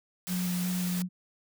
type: tone with vibrato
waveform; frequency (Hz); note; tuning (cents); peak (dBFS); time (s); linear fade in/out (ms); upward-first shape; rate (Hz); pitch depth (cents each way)
sine; 180; F#3; -47; -28; 0.27-1.09; 50; square; 2.7; 11
type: noise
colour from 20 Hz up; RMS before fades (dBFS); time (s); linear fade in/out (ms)
white; -38; 0.27-1.02; 0
effects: none